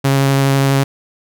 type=tone with vibrato; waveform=sawtooth; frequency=137 Hz; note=C#3; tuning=20 cents flat; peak=-7 dBFS; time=0.04-0.84 s; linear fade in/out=10 ms; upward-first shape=triangle; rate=12 Hz; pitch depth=12 cents each way; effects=none